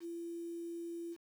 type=tone with quantisation; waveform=sine; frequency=338.8 Hz; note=E4; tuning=48 cents sharp; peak=-40 dBFS; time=0-1.17 s; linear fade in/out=50 ms; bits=10; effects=none